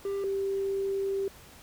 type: tone pair in turn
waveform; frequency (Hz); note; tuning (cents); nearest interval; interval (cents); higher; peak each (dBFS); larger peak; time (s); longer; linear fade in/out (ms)
triangle / sine; 396.1 / 391.6; G4 / G4; +18 / -2; unison; 20; first; -27; neither; 0.05-0.24 / 0.24-1.28; second; 2
effects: pink hiss -52 dBFS RMS until 1.62 s